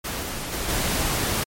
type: noise with level steps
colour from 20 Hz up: pink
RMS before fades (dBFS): -29 / -31 / -28 / -24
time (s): 0.04-1.44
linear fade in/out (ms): 10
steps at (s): 0.22 / 0.52 / 0.68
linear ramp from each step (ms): 10
effects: MP3 64 kbps